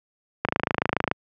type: click train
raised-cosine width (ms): 0.5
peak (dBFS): -5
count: 19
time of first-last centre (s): 0.45-1.114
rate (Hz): 27.1
effects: high-pass 100 Hz 12 dB/octave